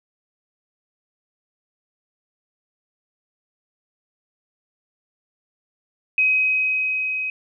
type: tone with level ramp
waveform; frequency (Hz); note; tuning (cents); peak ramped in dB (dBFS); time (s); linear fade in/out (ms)
sine; 2529; D#7; +28; -14 to -23; 6.18-7.3; 2
effects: none